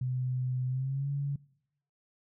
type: tone with pitch glide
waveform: sine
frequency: 127.3 to 141.25 Hz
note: C3 to C#3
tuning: -47 to +33 cents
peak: -29 dBFS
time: 0.01-1.36 s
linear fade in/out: 5 ms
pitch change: +180 cents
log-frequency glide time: 0.67-1.1 s
effects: noise-tail reverb RT60 0.8 s tail -23 dB re dry